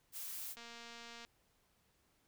blue noise, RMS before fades -45 dBFS, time 0.12-0.56 s, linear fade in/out 50 ms
click train, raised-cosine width 0.2 ms, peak -35 dBFS, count 160, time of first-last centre 0.57-1.249 s, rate 234 Hz
effects pink hiss -75 dBFS RMS until 2.27 s

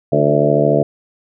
harmonic tone with a mistuned harmonic, 73.42 Hz, D2, in tune, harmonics 2 / 3 / 4 / 5 / 6 / 7 / 8 / 9, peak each -18 / -22 / -20 / -22 / -18 / -20 / -18 / -17 dBFS, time 0.12-0.83 s, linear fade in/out 5 ms, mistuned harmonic 5, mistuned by -36 cents, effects none

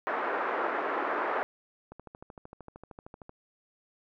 white band-pass noise, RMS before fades -31 dBFS, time 0.07-1.43 s, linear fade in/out 0 ms, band 320 to 1500 Hz, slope 24 dB/octave
click train, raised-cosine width 1 ms, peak -31 dBFS, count 19, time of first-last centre 1.92-3.294 s, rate 13.1 Hz
effects none

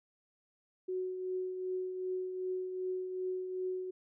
sine tone with tremolo, 370 Hz, F#4, in tune, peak -32 dBFS, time 0.88-3.91 s, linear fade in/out 10 ms, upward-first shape triangle, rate 2.6 Hz, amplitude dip 50%, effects none

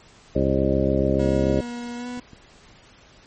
harmonic tone, 67 Hz, C2, 42 cents sharp, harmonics 1 / 2 / 3 / 4 / 5 / 6 / 8 / 9, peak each -26 / -26 / -26 / -26 / -26 / -26 / -26 / -26 dBFS, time 0.35-1.61 s, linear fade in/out 10 ms
40% pulse tone with pitch glide, 240 to 245.9 Hz, B3 to B3, -49 to -7 cents, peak -29 dBFS, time 1.19-2.2 s, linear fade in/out 5 ms, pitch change +42 cents, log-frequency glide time 1.96-2.07 s
clicks, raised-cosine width 3 ms, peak -30 dBFS, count 2, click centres 2.175 / 2.333 s
effects pink hiss -51 dBFS RMS until 3.26 s + MP3 32 kbps

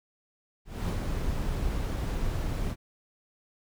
brown noise with ADSR envelope, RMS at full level -27 dBFS, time 0.65-2.76 s, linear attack 240 ms, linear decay 63 ms, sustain -3 dB, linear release 53 ms, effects none

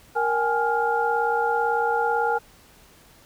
sine tone cluster, 467.9 / 783 / 841 / 1404 Hz, A#4 / G5 / G#5 / F6, +6 / -2 / +22 / +9 cents, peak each -25 / -29 / -23 / -27 dBFS, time 0.15-2.39 s, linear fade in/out 20 ms, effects pink hiss -53 dBFS RMS until 3.25 s

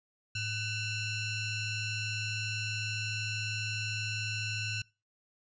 sawtooth ring-modulated tone, 1396.9 Hz, F6, in tune, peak -26 dBFS, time 0.35-4.82 s, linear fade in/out 5 ms, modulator 1290 Hz, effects noise-tail reverb RT60 0.3 s tail -24 dB re dry + resampled to 16000 Hz

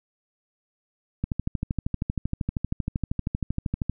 click train, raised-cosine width 5 ms, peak -13 dBFS, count 35, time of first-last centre 1.24-3.896 s, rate 12.8 Hz, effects none

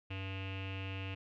square tone with low-pass filter, 96.1 Hz, G2, 34 cents flat, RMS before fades -41 dBFS, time 0.1-1.15 s, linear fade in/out 10 ms, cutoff 2700 Hz, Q 8.9, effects none

